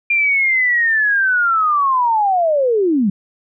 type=linear sweep; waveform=sine; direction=down; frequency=2400 to 183.7 Hz; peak=-12 dBFS; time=0.1-3.1 s; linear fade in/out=5 ms; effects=none